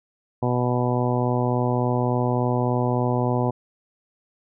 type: harmonic tone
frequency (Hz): 123.47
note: B2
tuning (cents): 0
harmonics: 1 / 2 / 3 / 4 / 5 / 6 / 7 / 8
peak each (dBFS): -23 / -26 / -28 / -29 / -30 / -31 / -31 / -32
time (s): 0.42-3.51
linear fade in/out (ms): 10
effects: none